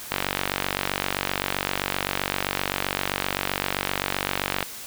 click train, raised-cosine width 0.3 ms, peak -6 dBFS, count 216, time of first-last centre 0.12-4.627 s, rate 47.7 Hz, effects white hiss -38 dBFS RMS until 4.86 s

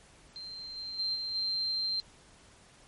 sine tone with level steps, 4149 Hz, C8, 15 cents flat, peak -40 / -37 / -29 / -33 / -29 dBFS, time 0.36-2 s, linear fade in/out 0 ms, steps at 0.76 / 0.98 / 1.14 / 1.34 s, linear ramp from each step 20 ms, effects pink hiss -58 dBFS RMS until 2.87 s + MP3 48 kbps

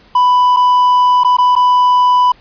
triangle tone with dropouts, 993 Hz, B5, 9 cents sharp, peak -5 dBFS, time 0.15-2.32 s, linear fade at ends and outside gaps 5 ms, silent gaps 0.564-0.568 / 1.236-1.246 / 1.369-1.384 / 1.554-1.562 s, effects pink hiss -46 dBFS RMS until 2.4 s + resampled to 11025 Hz

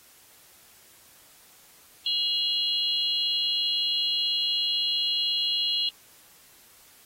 sine tone cluster, 2863 / 3321 / 4122 Hz, F7 / G#7 / C8, +42 / -1 / -27 cents, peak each -28 dBFS, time 2.06-5.89 s, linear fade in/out 2 ms, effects white hiss -55 dBFS RMS until 7.05 s + AAC 48 kbps

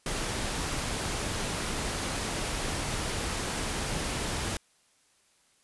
pink noise, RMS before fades -32 dBFS, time 0.06-4.57 s, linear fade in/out 2 ms, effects white hiss -66 dBFS RMS until 5.63 s + resampled to 24000 Hz

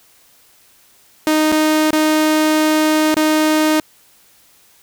sawtooth tone with dropouts, 309.7 Hz, D#4, 8 cents flat, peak -8 dBFS, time 1.27-3.8 s, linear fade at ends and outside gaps 1 ms, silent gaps 1.518-1.523 / 1.907-1.93 / 3.143-3.167 s, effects white hiss -51 dBFS RMS until 4.82 s

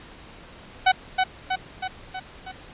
sawtooth tone with echo, 750 Hz, F#5, 23 cents sharp, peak -10 dBFS, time 0.86-0.92 s, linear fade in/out 10 ms, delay 320 ms, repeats 5, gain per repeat -4 dB, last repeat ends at 2.52 s, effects pink hiss -45 dBFS RMS until 2.73 s + resampled to 8000 Hz

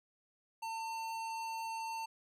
sine tone with hard clipping, 901 Hz, A5, 41 cents sharp, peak -40 dBFS, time 0.62-2.06 s, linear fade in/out 10 ms, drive 17 dB, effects none

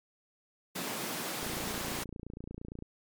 pink high-pass noise, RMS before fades -37 dBFS, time 0.75-2.04 s, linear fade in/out 10 ms, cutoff 160 Hz, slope 24 dB/octave
click train, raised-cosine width 3 ms, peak -29 dBFS, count 41, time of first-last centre 1.43-2.824 s, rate 28.7 Hz
effects MP3 96 kbps

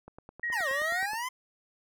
click train, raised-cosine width 1 ms, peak -32 dBFS, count 11, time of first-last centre 0.08-1.134 s, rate 9.49 Hz
sine tone with vibrato, 1880 Hz, A#6, 14 cents sharp, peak -29 dBFS, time 0.43-1.06 s, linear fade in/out 5 ms, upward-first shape triangle, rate 7.3 Hz, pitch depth 20 cents each way
25% pulse exponential two-way sweep, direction down then up, 1046.5 to 523.3 to 1046.5 Hz, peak -28 dBFS, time 0.52-1.29 s, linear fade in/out 10 ms, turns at 0.69 s
effects none

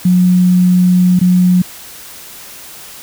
sine tone with dropouts, 180.8 Hz, F#3, 40 cents flat, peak -6 dBFS, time 0.05-1.62 s, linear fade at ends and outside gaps 5 ms, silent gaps 1.192-1.212 s, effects white hiss -33 dBFS RMS until 3.02 s

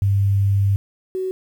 sine tone pair in turn, 99.3 / 374.9 Hz, G2 / F#4, +23 / +23 cents, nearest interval octave + major seventh, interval 2300 cents, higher second, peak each -14 / -21 dBFS, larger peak first, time 0.02-0.76 / 1.15-1.31 s, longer first, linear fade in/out 0 ms, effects 8-bit

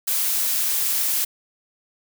blue noise, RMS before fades -22 dBFS, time 0.07-1.25 s, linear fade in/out 10 ms, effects none

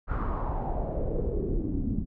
brown noise with low-pass filter sweep, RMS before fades -29 dBFS, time 0.07-2.06 s, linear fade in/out 50 ms, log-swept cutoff 1400 to 220 Hz, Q 4.6, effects none

